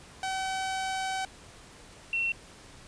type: tone pair in turn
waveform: sawtooth / sine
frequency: 762 / 2715 Hz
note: G5 / F7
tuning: -49 / -50 cents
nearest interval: octave + minor seventh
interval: 2199 cents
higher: second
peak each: -26 dBFS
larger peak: neither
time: 0.23-1.25 / 2.13-2.32 s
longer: first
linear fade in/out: 2 ms
effects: pink hiss -51 dBFS RMS until 2.87 s + resampled to 22050 Hz